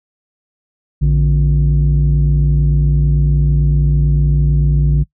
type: tone pair together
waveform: sine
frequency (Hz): 57.88 / 146.83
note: A#1 / D3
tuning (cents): -12 / 0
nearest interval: octave + major third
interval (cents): 1612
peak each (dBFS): -10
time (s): 1.01-5.04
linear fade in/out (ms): 20
effects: noise-tail reverb RT60 0.1 s tail -23 dB re dry + tanh soft clip ceiling -6 dBFS